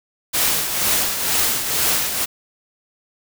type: noise with tremolo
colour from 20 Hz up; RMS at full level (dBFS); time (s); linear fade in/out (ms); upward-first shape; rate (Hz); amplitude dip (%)
white; -17; 0.33-2.26; 20; triangle; 2.1; 60
effects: none